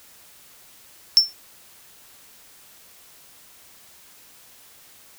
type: tone with exponential decay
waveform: triangle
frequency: 5390 Hz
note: E8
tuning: 38 cents sharp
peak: -5 dBFS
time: 1.17-1.33 s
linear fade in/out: 0 ms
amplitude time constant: 33 ms
effects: white hiss -50 dBFS RMS until 5.18 s